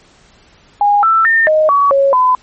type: tone with pitch steps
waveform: sine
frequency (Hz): 819 / 1329 / 1814 / 621 / 1131 / 551 / 1011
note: G#5 / E6 / A#6 / D#5 / C#6 / C#5 / B5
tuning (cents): -24 / +14 / -48 / -3 / +34 / -11 / +40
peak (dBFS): -7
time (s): 0.81-2.35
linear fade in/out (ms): 2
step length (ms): 220
effects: pink hiss -47 dBFS RMS until 2.42 s + MP3 32 kbps